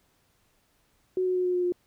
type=tone with pitch steps; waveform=sine; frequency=370 / 367 / 364.1 / 361.1 / 358.2 / 355.3 Hz; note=F#4 / F#4 / F#4 / F#4 / F4 / F4; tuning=0 / -14 / -28 / -42 / +44 / +30 cents; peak=-23 dBFS; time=1.17-1.722 s; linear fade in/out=2 ms; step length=92 ms; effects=pink hiss -68 dBFS RMS until 1.86 s